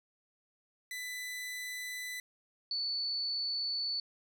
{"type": "tone pair in turn", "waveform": ["sawtooth", "sine"], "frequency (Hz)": [1996, 4468], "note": ["B6", "C#8"], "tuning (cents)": [18, 13], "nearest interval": "octave + major second", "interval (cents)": 1395, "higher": "second", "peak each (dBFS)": [-35, -32], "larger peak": "second", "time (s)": [[0.91, 2.2], [2.71, 4]], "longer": "neither", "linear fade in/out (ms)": 2, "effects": []}